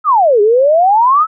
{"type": "exponential two-way sweep", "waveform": "sine", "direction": "down then up", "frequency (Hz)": [1329, 401.6, 1329], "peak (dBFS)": -6, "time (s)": [0.04, 1.27], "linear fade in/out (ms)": 50, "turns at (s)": 0.41, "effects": []}